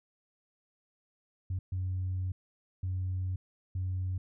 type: tone bursts at uneven times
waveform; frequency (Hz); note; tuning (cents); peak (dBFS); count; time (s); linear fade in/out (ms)
sine; 92.5; F#2; 0; -29; 4; 1.5-1.59 / 1.72-2.32 / 2.83-3.36 / 3.75-4.18; 5
effects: tanh soft clip ceiling -27 dBFS